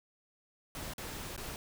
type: noise with dropouts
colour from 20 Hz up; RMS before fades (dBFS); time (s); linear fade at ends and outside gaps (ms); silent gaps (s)
pink; -42; 0.75-1.56; 1; 0.936-0.981 / 1.364-1.377
effects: none